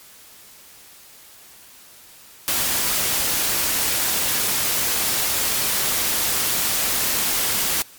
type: noise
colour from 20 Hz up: white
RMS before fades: -21 dBFS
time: 2.48-7.82 s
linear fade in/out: 0 ms
effects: white hiss -46 dBFS RMS until 7.98 s + MP3 96 kbps